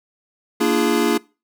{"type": "chord", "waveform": "square", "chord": "Bb dominant seventh", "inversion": "none", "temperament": "equal with one note detuned", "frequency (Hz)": [233.1, 293.7, 341.1, 415.3], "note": ["Bb3", "D4", "F4", "Ab4"], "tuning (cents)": [0, 0, -41, 0], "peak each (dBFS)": -22, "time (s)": [0.6, 1.18], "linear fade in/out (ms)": 10, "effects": ["noise-tail reverb RT60 0.3 s tail -23 dB re dry"]}